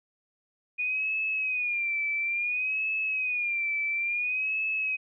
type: tone with vibrato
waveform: sine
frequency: 2454 Hz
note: D#7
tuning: 25 cents flat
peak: -26 dBFS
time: 0.78-4.97 s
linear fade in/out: 20 ms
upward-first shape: sine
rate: 0.58 Hz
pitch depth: 98 cents each way
effects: none